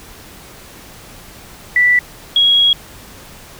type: tone pair in turn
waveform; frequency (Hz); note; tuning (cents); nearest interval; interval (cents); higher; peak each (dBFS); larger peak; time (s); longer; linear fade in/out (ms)
sine; 1968 / 3310; B6 / G#7; -7 / -6; major sixth; 901; second; -8; neither; 1.76-1.99 / 2.36-2.73; second; 2
effects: pink hiss -38 dBFS RMS until 3.59 s